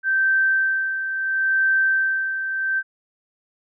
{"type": "tone with tremolo", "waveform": "sine", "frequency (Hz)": 1557, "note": "G6", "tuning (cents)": -12, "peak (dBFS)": -15, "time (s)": [0.03, 2.83], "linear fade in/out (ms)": 50, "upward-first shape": "sine", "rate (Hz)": 0.73, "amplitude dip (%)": 60, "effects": []}